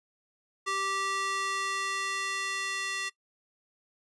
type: tone with high-pass filter sweep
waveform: square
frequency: 390 Hz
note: G4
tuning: 9 cents flat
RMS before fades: -32 dBFS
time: 0.66-3.1 s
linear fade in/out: 20 ms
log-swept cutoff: 1000 to 2000 Hz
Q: 1.3
effects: noise-tail reverb RT60 0.1 s tail -20 dB re dry + resampled to 22050 Hz